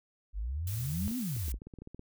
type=exponential two-way sweep; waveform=sine; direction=up then down; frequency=45.5 to 261.6 to 45.5 Hz; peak=-32 dBFS; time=0.33-1.59 s; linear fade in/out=50 ms; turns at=1.18 s
type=tone with exponential growth; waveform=sine; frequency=83.3 Hz; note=E2; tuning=19 cents sharp; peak=-30 dBFS; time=0.34-1.08 s; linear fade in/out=0 ms; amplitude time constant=160 ms
type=noise; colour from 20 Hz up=blue; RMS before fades=-43 dBFS; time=0.67-1.52 s; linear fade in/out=2 ms
type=clicks; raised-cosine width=3 ms; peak=-33 dBFS; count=12; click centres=1.113 / 1.366 / 1.482 / 1.542 / 1.619 / 1.67 / 1.738 / 1.787 / 1.82 / 1.874 / 1.946 / 1.994 s
effects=none